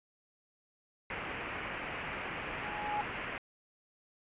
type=low-pass noise; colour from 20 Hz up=white; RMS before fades=-40 dBFS; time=1.1-3.38 s; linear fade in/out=2 ms; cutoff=2700 Hz; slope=48 dB/octave
type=tone with exponential growth; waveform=sine; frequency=836 Hz; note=G#5; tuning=11 cents sharp; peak=-29 dBFS; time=2.22-3.01 s; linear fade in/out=0 ms; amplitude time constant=170 ms
effects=resampled to 8000 Hz